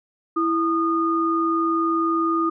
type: tone pair together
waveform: sine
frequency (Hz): 330 / 1225.9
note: E4 / D#6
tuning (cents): +2 / -26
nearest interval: octave + major seventh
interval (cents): 2272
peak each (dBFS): -21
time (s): 0.36-2.5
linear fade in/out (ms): 10
effects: none